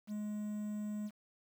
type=tone with quantisation; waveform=triangle; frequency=210 Hz; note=G#3; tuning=19 cents sharp; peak=-35 dBFS; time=0.07-1.11 s; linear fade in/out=50 ms; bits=10; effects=none